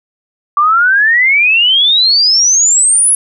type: exponential sweep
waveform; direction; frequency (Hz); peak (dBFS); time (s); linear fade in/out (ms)
sine; up; 1151 to 10610; -6; 0.57-3.15; 2
effects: none